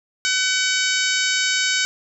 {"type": "harmonic tone", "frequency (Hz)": 755, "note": "F#5", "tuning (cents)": 35, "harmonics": [2, 3, 4, 5, 6, 7, 8, 9, 10], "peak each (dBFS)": [-23, -25, -26, -27, -28, -28, -29, -30, -30], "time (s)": [0.25, 1.85], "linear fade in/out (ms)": 0, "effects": []}